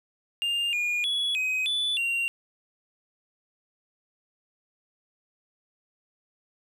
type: tone with pitch steps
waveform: triangle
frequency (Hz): 2804 / 2434 / 3381 / 2522 / 3473 / 2760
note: F7 / D#7 / G#7 / D#7 / A7 / F7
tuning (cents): +6 / -39 / +30 / +23 / -23 / -21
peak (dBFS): -23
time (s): 0.42-2.28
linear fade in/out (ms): 0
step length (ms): 310
effects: none